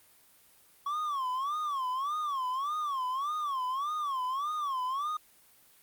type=tone with vibrato; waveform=triangle; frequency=1114 Hz; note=C#6; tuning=8 cents sharp; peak=-28 dBFS; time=0.86-5.17 s; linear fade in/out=5 ms; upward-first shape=sine; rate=1.7 Hz; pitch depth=180 cents each way; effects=white hiss -61 dBFS RMS until 5.82 s + Opus 32 kbps